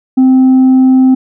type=tone with tanh clipping; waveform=sine; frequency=260 Hz; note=C4; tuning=11 cents flat; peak=-4 dBFS; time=0.17-1.15 s; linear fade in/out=10 ms; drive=2 dB; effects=none